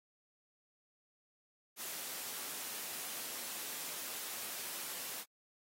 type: noise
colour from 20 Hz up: white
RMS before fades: -43 dBFS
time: 1.76-5.25 s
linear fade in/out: 50 ms
effects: high-pass 200 Hz 12 dB/octave + AAC 48 kbps